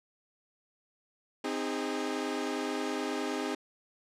sawtooth chord, Ab major, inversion first, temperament equal with one note detuned, 261.6 / 311.1 / 408.6 Hz, C4 / Eb4 / Ab4, 0 / 0 / -28 cents, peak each -32 dBFS, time 1.44-3.55 s, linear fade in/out 5 ms, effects low-pass 8000 Hz 12 dB/octave

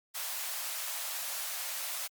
white high-pass noise, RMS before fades -37 dBFS, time 0.14-2.08 s, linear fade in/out 20 ms, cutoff 560 Hz, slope 48 dB/octave, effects Opus 48 kbps

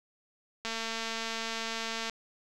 click train, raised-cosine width 0.2 ms, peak -18 dBFS, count 328, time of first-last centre 0.65-2.097 s, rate 226 Hz, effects none

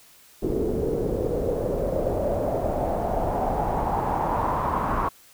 pink noise with low-pass filter sweep, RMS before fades -25 dBFS, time 0.42-5.09 s, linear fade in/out 10 ms, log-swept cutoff 390 to 1100 Hz, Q 4.7, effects white hiss -53 dBFS RMS until 5.33 s

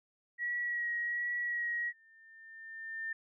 sine tone with vibrato, 1913 Hz, A#6, 44 cents sharp, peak -32 dBFS, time 0.38-1.93 s, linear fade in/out 50 ms, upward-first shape sine, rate 1.3 Hz, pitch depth 17 cents each way
sine tone with exponential growth, 1800 Hz, A6, 39 cents sharp, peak -34 dBFS, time 1.47-3.13 s, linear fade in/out 5 ms, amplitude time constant 360 ms
effects none

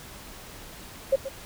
sine tone with echo, 540 Hz, C#5, 45 cents flat, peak -16 dBFS, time 1.12-1.16 s, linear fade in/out 10 ms, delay 130 ms, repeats 1, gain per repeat -13 dB, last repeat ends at 1.29 s, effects pink hiss -44 dBFS RMS until 1.45 s

